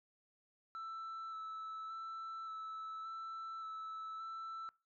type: tone with vibrato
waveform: sine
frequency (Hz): 1318.5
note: E6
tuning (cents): 0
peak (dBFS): -40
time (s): 0.75-4.69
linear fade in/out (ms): 0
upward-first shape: square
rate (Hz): 0.87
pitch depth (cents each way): 12
effects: noise-tail reverb RT60 0.3 s tail -24 dB re dry + tanh soft clip ceiling -42 dBFS